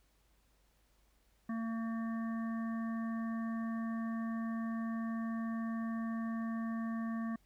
harmonic tone, 226.7 Hz, A#3, 48 cents flat, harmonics 1 / 3 / 5 / 7 / 8, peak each -35 / -50 / -48 / -59 / -52 dBFS, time 1.49-7.36 s, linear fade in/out 5 ms, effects added 50 Hz sine -70 dBFS peak until 7.45 s + pink hiss -74 dBFS RMS until 7.45 s

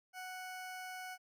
20% pulse tone, 740 Hz, F#5, in tune, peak -39 dBFS, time 0.13-1.18 s, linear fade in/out 50 ms, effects none

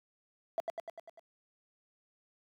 triangle tone with echo, 666 Hz, E5, 18 cents sharp, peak -25 dBFS, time 0.58-0.6 s, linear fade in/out 0 ms, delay 99 ms, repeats 6, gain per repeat -4 dB, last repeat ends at 1.194 s, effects tanh soft clip ceiling -27 dBFS + high-pass 300 Hz 12 dB/octave

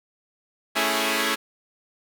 5% pulse chord, A major seventh, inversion none, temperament equal, 220 / 277.2 / 329.6 / 415.3 Hz, A3 / C#4 / E4 / G#4, 0 / 0 / 0 / 0 cents, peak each -16 dBFS, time 0.75-1.36 s, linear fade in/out 20 ms, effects none

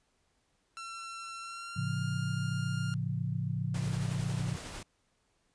sawtooth tone with pitch glide, 1352 to 1403.7 Hz, E6 to F6, +43 to +8 cents, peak -37 dBFS, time 0.77-2.94 s, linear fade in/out 0 ms, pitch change +65 cents, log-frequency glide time 1.39-1.98 s
sine chord, A augmented, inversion none, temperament just, 110 / 137.5 / 171.88 Hz, A2 / C#3 / E#3, 0 / -14 / -27 cents, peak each -35 / -34 / -36 dBFS, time 1.76-4.56 s, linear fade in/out 10 ms
pink noise with tremolo, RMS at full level -42 dBFS, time 3.74-4.83 s, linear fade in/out 5 ms, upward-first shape sine, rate 11 Hz, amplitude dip 30%
effects pink hiss -74 dBFS RMS until 5.54 s + resampled to 22050 Hz

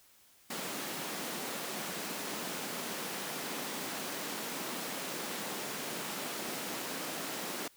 pink high-pass noise, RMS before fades -39 dBFS, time 0.5-7.68 s, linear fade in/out 5 ms, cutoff 190 Hz, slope 24 dB/octave, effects white hiss -63 dBFS RMS until 7.76 s

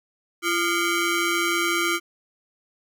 20% pulse ring-modulated tone, 870 Hz, A5, 20 cents flat, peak -13 dBFS, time 0.42-2 s, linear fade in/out 50 ms, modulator 528 Hz, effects none

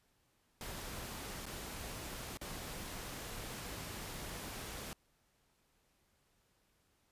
pink noise with dropouts, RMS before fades -45 dBFS, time 0.61-4.93 s, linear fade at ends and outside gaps 1 ms, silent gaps 1.456-1.464 / 2.372-2.413 s, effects pink hiss -75 dBFS RMS until 7.11 s + resampled to 32000 Hz

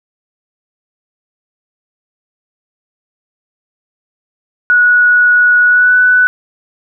sine tone with pitch glide, 1463 to 1491.2 Hz, F#6 to F#6, -20 to +13 cents, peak -5 dBFS, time 4.7-6.27 s, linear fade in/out 0 ms, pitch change +33 cents, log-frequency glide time 5.67-5.96 s, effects none

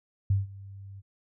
sine tone with ADSR envelope, 98.2 Hz, G2, 4 cents sharp, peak -19 dBFS, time 0.3-1.02 s, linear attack 5 ms, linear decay 160 ms, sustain -22 dB, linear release 32 ms, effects none

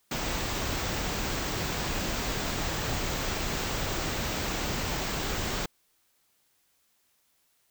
pink band-stop noise, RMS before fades -31 dBFS, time 0.11-5.66 s, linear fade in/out 5 ms, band 8100 to 14000 Hz, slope 96 dB/octave, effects white hiss -70 dBFS RMS until 7.7 s

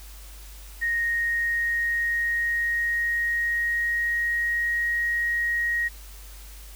sine tone with pitch glide, 1864.7 to 1885.3 Hz, A#6 to A#6, 0 to +19 cents, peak -22 dBFS, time 0.81-5.89 s, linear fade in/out 20 ms, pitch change +19 cents, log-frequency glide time 1.05-4.85 s, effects added 50 Hz sine -41 dBFS peak until 6.75 s + white hiss -48 dBFS RMS until 6.75 s

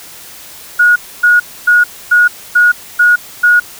sine tone bursts, 1448 Hz, F#6, 38 cents flat, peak -4 dBFS, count 7, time 0.79-3.6 s, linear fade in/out 10 ms, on 170 ms, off 270 ms, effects white hiss -33 dBFS RMS until 3.79 s

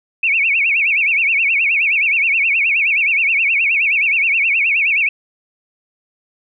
sine tone with vibrato, 2455 Hz, D#7, 24 cents flat, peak -12 dBFS, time 0.23-5.09 s, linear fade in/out 5 ms, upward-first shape sine, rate 9.5 Hz, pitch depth 200 cents each way, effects none

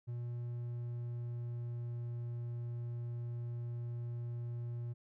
triangle tone with pitch glide, 120 to 119.17 Hz, B2 to A#2, -49 to +39 cents, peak -36 dBFS, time 0.07-4.94 s, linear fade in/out 20 ms, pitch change -12 cents, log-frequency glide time 0.44-2.1 s, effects none

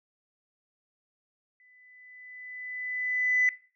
sine tone with exponential growth, 2000 Hz, B6, 21 cents sharp, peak -18 dBFS, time 1.6-3.49 s, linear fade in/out 1 ms, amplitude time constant 410 ms, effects noise-tail reverb RT60 0.4 s tail -19 dB re dry + tanh soft clip ceiling -15 dBFS

